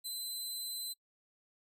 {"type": "tone", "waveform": "20% pulse", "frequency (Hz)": 4045, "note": "B7", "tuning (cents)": 41, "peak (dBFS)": -32, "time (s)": [0.04, 0.94], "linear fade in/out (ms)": 20, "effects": ["noise-tail reverb RT60 0.1 s tail -25 dB re dry"]}